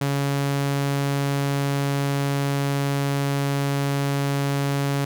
sawtooth tone, 140.2 Hz, C#3, 20 cents sharp, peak -17 dBFS, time 0.01-5.05 s, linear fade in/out 5 ms, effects none

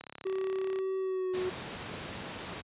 click train, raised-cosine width 0.3 ms, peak -28 dBFS, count 28, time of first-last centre 0.01-0.788 s, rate 34.7 Hz
triangle tone with pitch glide, 381 to 368.2 Hz, G4 to F#4, -49 to -8 cents, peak -28 dBFS, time 0.25-1.5 s, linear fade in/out 10 ms, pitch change -59 cents, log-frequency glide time 0.98-1.36 s
pink noise, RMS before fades -39 dBFS, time 1.33-2.62 s, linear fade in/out 20 ms
effects high-pass 100 Hz 12 dB/octave + resampled to 8000 Hz

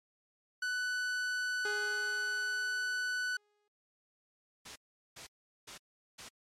45% pulse tone, 1491 Hz, F#6, 13 cents sharp, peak -32 dBFS, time 0.62-3.37 s, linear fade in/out 5 ms
sawtooth tone with exponential decay, 415.3 Hz, G#4, in tune, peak -33 dBFS, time 1.65-3.68 s, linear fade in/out 2 ms, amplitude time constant 440 ms
white noise bursts, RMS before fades -45 dBFS, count 4, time 4.65-6.29 s, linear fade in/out 10 ms, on 110 ms, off 400 ms
effects low-pass 7000 Hz 12 dB/octave + MP3 64 kbps

